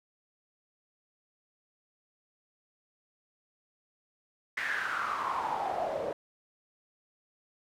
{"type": "noise with band-pass filter sweep", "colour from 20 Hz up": "pink", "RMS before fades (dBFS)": -33, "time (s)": [4.57, 6.13], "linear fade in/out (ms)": 5, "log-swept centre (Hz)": [1900, 530], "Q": 6.5, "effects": []}